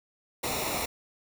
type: noise with comb filter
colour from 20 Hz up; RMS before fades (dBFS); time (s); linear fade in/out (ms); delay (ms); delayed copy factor
pink; -31; 0.43-0.86; 10; 0.63; -0.7
effects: none